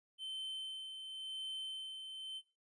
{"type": "tone with tremolo", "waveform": "triangle", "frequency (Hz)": 3083, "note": "G7", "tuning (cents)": -29, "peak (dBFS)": -38, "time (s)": [0.18, 2.42], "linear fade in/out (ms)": 50, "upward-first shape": "sine", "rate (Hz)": 0.93, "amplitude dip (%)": 45, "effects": ["noise-tail reverb RT60 0.3 s tail -20 dB re dry", "resampled to 22050 Hz"]}